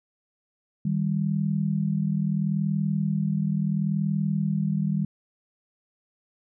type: tone pair together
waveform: sine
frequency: 156.7 / 197.43 Hz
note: D#3 / G3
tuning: +13 / +13 cents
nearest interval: major third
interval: 400 cents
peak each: -25 dBFS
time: 0.85-5.05 s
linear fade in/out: 5 ms
effects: none